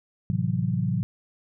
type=chord; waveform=sine; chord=F# half-diminished seventh; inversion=first; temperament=equal; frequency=110 / 130.81 / 164.81 / 185 Hz; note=A2 / C3 / E3 / F#3; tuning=0 / 0 / 0 / 0 cents; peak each=-28 dBFS; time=0.3-1.03 s; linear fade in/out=0 ms; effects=none